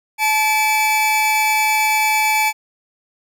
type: tone pair together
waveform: 45% pulse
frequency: 864 / 2307 Hz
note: A5 / D7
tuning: -32 / -31 cents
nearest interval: octave + perfect fourth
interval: 1701 cents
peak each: -17 dBFS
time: 0.18-2.53 s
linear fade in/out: 50 ms
effects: none